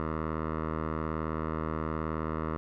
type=tone with low-pass filter; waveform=10% pulse; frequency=78.9 Hz; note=D#2; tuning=25 cents sharp; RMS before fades=-33 dBFS; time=0-2.57 s; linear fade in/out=0 ms; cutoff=1300 Hz; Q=2.2; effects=none